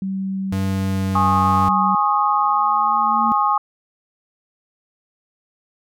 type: tone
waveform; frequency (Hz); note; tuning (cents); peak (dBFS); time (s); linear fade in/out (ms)
sine; 192.2; G3; -34; -21; 0.02-1.95; 2
type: tone with pitch glide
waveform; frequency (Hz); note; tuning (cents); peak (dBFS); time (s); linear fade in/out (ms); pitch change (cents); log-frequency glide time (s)
square; 96.1 to 94.89; G2 to F#2; -34 to +44; -22; 0.52-1.69; 5; -22; 0.69-1.41
type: chord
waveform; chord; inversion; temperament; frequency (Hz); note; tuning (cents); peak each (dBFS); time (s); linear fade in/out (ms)
sine; Ab suspended fourth; none; equal with one note detuned; 830.6 / 1085.3 / 1244.5; Ab5 / Db6 / Eb6; 0 / -37 / 0; -19; 1.15-3.58; 5
type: tone with exponential growth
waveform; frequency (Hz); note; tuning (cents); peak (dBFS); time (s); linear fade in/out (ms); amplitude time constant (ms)
sine; 225.9; A3; +46; -20; 2.3-3.32; 0; 220
effects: none